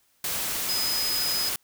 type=tone in noise; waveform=sine; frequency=5030 Hz; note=D#8; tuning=18 cents sharp; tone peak=-26 dBFS; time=0.69-1.49 s; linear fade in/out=2 ms; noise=white; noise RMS=-29 dBFS; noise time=0.24-1.56 s; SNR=0 dB; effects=white hiss -66 dBFS RMS until 1.63 s